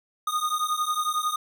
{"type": "beating tone pair", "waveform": "square", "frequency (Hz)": [1227, 1238], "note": ["D#6", "D#6"], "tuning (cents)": [-25, -9], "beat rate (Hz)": 11, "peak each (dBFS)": -28, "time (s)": [0.27, 1.36], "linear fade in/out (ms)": 5, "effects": []}